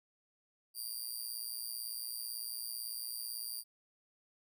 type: tone with amplitude modulation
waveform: 10% pulse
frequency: 4739 Hz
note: D8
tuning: 15 cents sharp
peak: -29 dBFS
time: 0.74-3.64 s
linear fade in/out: 50 ms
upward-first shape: sine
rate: 118 Hz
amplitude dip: 90%
effects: none